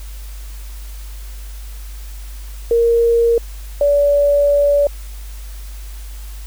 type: tone pair in turn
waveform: sine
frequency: 466.2 / 574.5 Hz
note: A#4 / D5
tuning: 0 / -38 cents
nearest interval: major third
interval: 362 cents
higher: second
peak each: -10 dBFS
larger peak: neither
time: 2.71-3.38 / 3.81-4.87 s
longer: second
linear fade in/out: 2 ms
effects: added 50 Hz sine -28 dBFS peak until 6.46 s + white hiss -42 dBFS RMS until 6.46 s